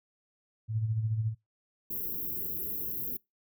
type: tone with tremolo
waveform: sine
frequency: 110.4 Hz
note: A2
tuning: 6 cents sharp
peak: -25 dBFS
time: 0.68-1.35 s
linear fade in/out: 50 ms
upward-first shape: sine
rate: 14 Hz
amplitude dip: 55%
type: band-stop noise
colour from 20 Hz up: white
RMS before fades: -35 dBFS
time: 1.9-3.17 s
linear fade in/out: 5 ms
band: 460 to 12000 Hz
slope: 96 dB/octave
effects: noise-tail reverb RT60 0.2 s tail -25 dB re dry